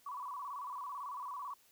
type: tone with vibrato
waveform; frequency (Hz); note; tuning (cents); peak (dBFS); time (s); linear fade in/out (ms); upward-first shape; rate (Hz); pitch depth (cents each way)
sine; 1065; C6; +30; -40; 0.06-1.54; 5; square; 18; 110
effects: white hiss -67 dBFS RMS until 1.71 s